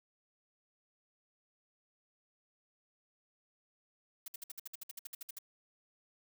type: noise bursts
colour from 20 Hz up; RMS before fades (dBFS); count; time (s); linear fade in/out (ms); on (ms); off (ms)
blue; -44; 15; 4.26-5.387; 5; 21; 58
effects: none